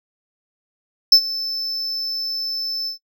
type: tone with ADSR envelope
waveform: triangle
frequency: 5274 Hz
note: E8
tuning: in tune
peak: -3 dBFS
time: 1.12-2.98 s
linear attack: 4 ms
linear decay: 75 ms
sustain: -19 dB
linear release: 110 ms
effects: noise-tail reverb RT60 0.1 s tail -19 dB re dry